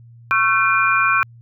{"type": "tone cluster", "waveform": "sine", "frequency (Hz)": [1102, 1355, 1530, 2407], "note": ["C#6", "E6", "G6", "D7"], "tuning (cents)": [-11, 47, -42, 42], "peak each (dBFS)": -19, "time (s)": [0.31, 1.23], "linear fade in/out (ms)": 0, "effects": ["added 117 Hz sine -41 dBFS peak until 1.41 s"]}